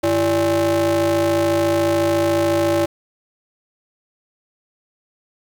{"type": "ring-modulated tone", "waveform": "square", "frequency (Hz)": 121, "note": "B2", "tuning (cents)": -35, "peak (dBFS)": -13, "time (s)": [0.03, 2.86], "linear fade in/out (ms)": 10, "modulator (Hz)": 457, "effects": ["8-bit"]}